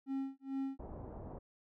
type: tone with tremolo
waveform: triangle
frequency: 270 Hz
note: C#4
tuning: 45 cents flat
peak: -32 dBFS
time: 0.06-0.78 s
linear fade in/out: 50 ms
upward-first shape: sine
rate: 2.3 Hz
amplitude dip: 100%
type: low-pass noise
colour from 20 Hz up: pink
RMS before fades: -47 dBFS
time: 0.79-1.39 s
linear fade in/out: 10 ms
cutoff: 870 Hz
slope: 24 dB/octave
effects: none